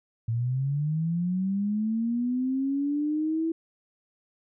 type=linear sweep; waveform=sine; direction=up; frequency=111.8 to 329.6 Hz; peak=-24 dBFS; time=0.28-3.52 s; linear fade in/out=5 ms; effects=none